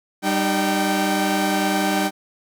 sawtooth tone cluster, 196.1 / 305.4 / 775 Hz, G3 / D#4 / G5, +1 / -32 / -20 cents, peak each -19 dBFS, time 0.22-2.11 s, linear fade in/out 50 ms, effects none

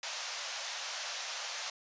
white band-pass noise, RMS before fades -40 dBFS, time 0.03-1.7 s, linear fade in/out 2 ms, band 550 to 6700 Hz, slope 48 dB/octave, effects resampled to 16000 Hz

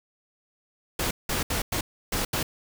pink noise bursts at uneven times, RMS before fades -27 dBFS, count 6, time 0.99-1.11 / 1.29-1.43 / 1.5-1.62 / 1.72-1.81 / 2.12-2.25 / 2.33-2.43 s, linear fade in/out 5 ms, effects none

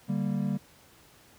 triangle chord, G minor, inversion second, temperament equal, 146.83 / 196 / 233.1 Hz, D3 / G3 / Bb3, 0 / 0 / 0 cents, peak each -30 / -27 / -31 dBFS, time 0.08-0.58 s, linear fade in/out 20 ms, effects pink hiss -57 dBFS RMS until 1.38 s + high-pass 60 Hz 12 dB/octave

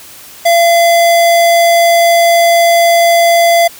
square tone, 681 Hz, F5, 44 cents flat, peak -6 dBFS, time 0.45-3.68 s, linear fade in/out 10 ms, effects white hiss -34 dBFS RMS until 3.79 s

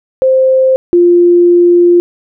sine tone pair in turn, 523.3 / 349.3 Hz, C5 / F4, 0 / 0 cents, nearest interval perfect fifth, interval 700 cents, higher first, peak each -5 / -3 dBFS, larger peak second, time 0.22-0.76 / 0.93-2 s, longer second, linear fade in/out 0 ms, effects none

